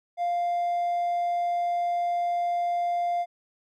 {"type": "tone", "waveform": "triangle", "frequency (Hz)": 698.5, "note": "F5", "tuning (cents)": 0, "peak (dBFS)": -21, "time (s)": [0.17, 3.26], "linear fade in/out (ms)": 50, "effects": ["tanh soft clip ceiling -18 dBFS"]}